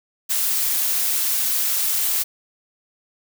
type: noise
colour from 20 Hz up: blue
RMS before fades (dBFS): -21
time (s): 0.29-2.24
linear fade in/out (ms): 20
effects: none